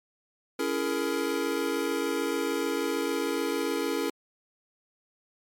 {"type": "chord", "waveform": "square", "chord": "A# half-diminished seventh", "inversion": "first", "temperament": "just", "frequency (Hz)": [279.7, 335.6, 419.5, 466.2], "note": ["C#4", "E4", "G#4", "A#4"], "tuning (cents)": [16, 31, 17, 0], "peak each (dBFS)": -33, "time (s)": [0.59, 4.1], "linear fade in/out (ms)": 5, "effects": ["MP3 64 kbps"]}